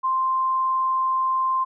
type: tone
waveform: sine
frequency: 1046.5 Hz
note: C6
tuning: in tune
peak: -19 dBFS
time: 0.03-1.65 s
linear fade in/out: 20 ms
effects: none